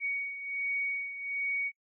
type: beating tone pair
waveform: sine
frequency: 2241 / 2242.3 Hz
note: C#7 / C#7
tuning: +18 / +19 cents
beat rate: 1.3 Hz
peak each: -32 / -38 dBFS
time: 0-1.72 s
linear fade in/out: 50 ms
effects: noise-tail reverb RT60 0.1 s tail -26 dB re dry